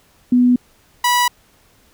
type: tone pair in turn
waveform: sine / sawtooth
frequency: 246.9 / 977.9 Hz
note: B3 / B5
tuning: 0 / -17 cents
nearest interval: 2 octaves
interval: 2383 cents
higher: second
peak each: -9 dBFS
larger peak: neither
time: 0.32-0.56 / 1.04-1.28 s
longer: neither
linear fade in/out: 5 ms
effects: pink hiss -54 dBFS RMS until 1.93 s

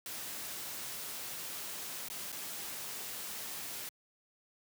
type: noise with dropouts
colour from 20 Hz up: white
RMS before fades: -42 dBFS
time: 0.06-3.89 s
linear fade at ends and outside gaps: 1 ms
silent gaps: 2.085-2.1 / 2.319-2.326 s
effects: high-pass 100 Hz 12 dB/octave

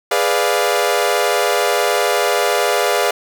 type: chord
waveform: sawtooth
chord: G# diminished seventh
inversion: none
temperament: equal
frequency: 415.3 / 493.9 / 587.3 / 698.5 Hz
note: G#4 / B4 / D5 / F5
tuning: 0 / 0 / 0 / 0 cents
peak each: -16 dBFS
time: 0.11-3.11 s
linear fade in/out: 5 ms
effects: none

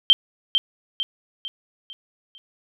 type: tone with echo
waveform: sine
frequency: 3138 Hz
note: G7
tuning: 1 cent sharp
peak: -7 dBFS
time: 0.1-0.13 s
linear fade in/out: 0 ms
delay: 450 ms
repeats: 5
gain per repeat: -7 dB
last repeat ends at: 2.38 s
effects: none

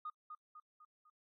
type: tone with echo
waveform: sine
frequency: 1232 Hz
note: D#6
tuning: 17 cents flat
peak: -40 dBFS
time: 0.05-0.1 s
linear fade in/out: 5 ms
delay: 250 ms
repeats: 4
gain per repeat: -6 dB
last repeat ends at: 1.1 s
effects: noise-tail reverb RT60 0.1 s tail -24 dB re dry + tanh soft clip ceiling -36 dBFS

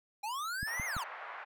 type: linear two-way sweep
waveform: square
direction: up then down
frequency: 797 to 2151 to 822 Hz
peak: -36 dBFS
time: 0.23-1.04 s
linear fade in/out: 10 ms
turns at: 0.85 s
type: click train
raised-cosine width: 5 ms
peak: -28 dBFS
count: 3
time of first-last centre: 0.63-0.967 s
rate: 5.94 Hz
type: band-pass noise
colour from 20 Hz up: white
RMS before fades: -45 dBFS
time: 0.66-1.45 s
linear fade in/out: 20 ms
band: 640 to 1800 Hz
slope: 24 dB/octave
effects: none

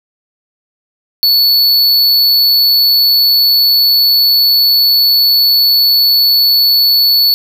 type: tone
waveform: square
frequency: 4435 Hz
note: C#8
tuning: in tune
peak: -7 dBFS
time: 1.23-7.34 s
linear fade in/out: 0 ms
effects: none

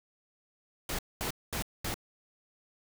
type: noise bursts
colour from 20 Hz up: pink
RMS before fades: -34 dBFS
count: 4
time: 0.89-1.942 s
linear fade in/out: 2 ms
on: 98 ms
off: 220 ms
effects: none

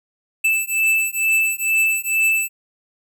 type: beating tone pair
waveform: square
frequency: 2637 / 2639.2 Hz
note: E7 / E7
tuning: 0 / +1 cents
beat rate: 2.2 Hz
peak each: -20 dBFS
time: 0.44-2.49 s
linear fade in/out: 10 ms
effects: none

